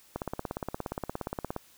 click train, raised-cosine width 1 ms, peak -18 dBFS, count 25, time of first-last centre 0.16-1.564 s, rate 17.1 Hz, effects white hiss -59 dBFS RMS until 1.77 s

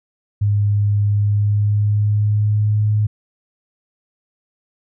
sine tone with pitch glide, 102.8 to 106 Hz, G#2 to G#2, -17 to +36 cents, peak -13 dBFS, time 0.41-3.07 s, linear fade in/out 10 ms, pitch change +53 cents, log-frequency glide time 1.13-2.88 s, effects none

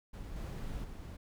brown noise with level steps, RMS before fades -44 / -40 / -45 dBFS, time 0.13-1.17 s, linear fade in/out 10 ms, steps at 0.36 / 0.84 s, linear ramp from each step 2 ms, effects none

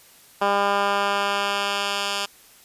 10% pulse tone with band-pass filter sweep, 200.8 Hz, G3, 42 cents sharp, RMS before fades -23 dBFS, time 0.41-2.26 s, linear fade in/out 10 ms, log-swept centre 1000 to 4100 Hz, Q 0.8, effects white hiss -51 dBFS RMS until 2.64 s + resampled to 32000 Hz

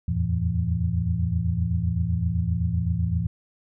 sine tone cluster, 81.3 / 89.1 / 112.4 / 168.7 Hz, E2 / F2 / A2 / E3, -23 / +35 / +37 / +40 cents, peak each -27 dBFS, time 0.08-3.27 s, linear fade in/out 5 ms, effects none

